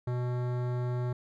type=tone with hard clipping; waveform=sine; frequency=123.47 Hz; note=B2; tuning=in tune; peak=-31 dBFS; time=0.07-1.13 s; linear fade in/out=5 ms; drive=17 dB; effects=none